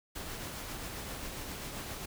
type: noise with tremolo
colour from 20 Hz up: pink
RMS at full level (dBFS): -40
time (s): 0.15-2.06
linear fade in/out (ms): 10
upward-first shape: triangle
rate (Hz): 7.5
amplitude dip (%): 30
effects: none